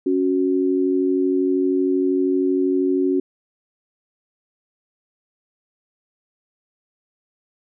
sine tone pair together, 277.2 / 370 Hz, C#4 / F#4, 0 / 0 cents, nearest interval perfect fourth, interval 500 cents, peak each -19 dBFS, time 0.06-3.2 s, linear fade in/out 5 ms, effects none

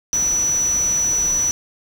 sine tone in noise, 5920 Hz, F#8, in tune, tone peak -16 dBFS, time 0.13-1.51 s, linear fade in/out 0 ms, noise pink, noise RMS -32 dBFS, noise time 0.13-1.51 s, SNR +13 dB, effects none

